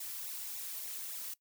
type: noise with flanger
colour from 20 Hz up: blue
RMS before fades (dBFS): -42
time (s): 0-1.34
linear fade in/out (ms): 5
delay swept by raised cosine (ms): 0.63 to 3.33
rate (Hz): 3.5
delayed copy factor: -0.75
effects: noise-tail reverb RT60 0.1 s tail -20 dB re dry